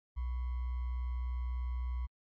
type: tone with sample-and-hold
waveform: sine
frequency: 61.74 Hz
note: B1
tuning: in tune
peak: -33 dBFS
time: 0.16-2.07 s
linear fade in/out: 20 ms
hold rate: 1050 Hz
effects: low-pass 2000 Hz 12 dB/octave + AAC 64 kbps